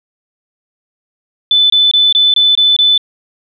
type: tone bursts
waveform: sine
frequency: 3506 Hz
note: A7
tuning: 7 cents flat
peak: -6 dBFS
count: 7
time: 1.51-2.978 s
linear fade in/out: 2 ms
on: 190 ms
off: 23 ms
effects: none